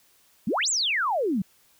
sine exponential two-way sweep, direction up then down, 174.61 to 8140 to 174.61 Hz, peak -22 dBFS, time 0.47-1.42 s, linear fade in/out 5 ms, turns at 0.69 s, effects white hiss -61 dBFS RMS until 1.79 s

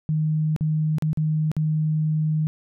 sine tone with dropouts, 155.1 Hz, D#3, 5 cents flat, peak -19 dBFS, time 0.09-2.47 s, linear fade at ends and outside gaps 0 ms, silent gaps 0.563-0.609 / 0.984-1.023 / 1.131-1.173 / 1.516-1.566 s, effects none

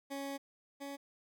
20% pulse tone pair in turn, 277.2 / 279.9 Hz, C#4 / C#4, 0 / +17 cents, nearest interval unison, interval 17 cents, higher second, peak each -34 / -37 dBFS, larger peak first, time 0.1-0.38 / 0.8-0.97 s, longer first, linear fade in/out 20 ms, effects none

